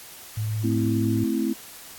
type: tone with vibrato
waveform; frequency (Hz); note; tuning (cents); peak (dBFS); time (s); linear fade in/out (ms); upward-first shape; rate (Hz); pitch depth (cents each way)
sine; 108.2; A2; -29; -24; 0.37-1.24; 5; triangle; 17; 15
type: chord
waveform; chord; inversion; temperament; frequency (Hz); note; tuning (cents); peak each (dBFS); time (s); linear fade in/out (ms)
sine; A minor; none; equal; 220 / 261.6 / 329.6; A3 / C4 / E4; 0 / 0 / 0; -26; 0.63-1.54; 20
effects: white hiss -43 dBFS RMS until 1.98 s + AAC 64 kbps